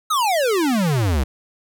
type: exponential sweep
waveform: square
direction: down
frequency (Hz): 1320 to 61.74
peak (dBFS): -17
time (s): 0.1-1.24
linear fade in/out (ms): 10
effects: none